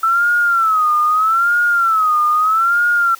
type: tone with vibrato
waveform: sine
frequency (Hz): 1317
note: E6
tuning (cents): -2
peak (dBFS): -11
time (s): 0.03-3.15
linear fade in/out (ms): 5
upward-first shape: sine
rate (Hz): 0.79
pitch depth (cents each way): 140
effects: white hiss -40 dBFS RMS until 3.19 s + high-pass 400 Hz 12 dB/octave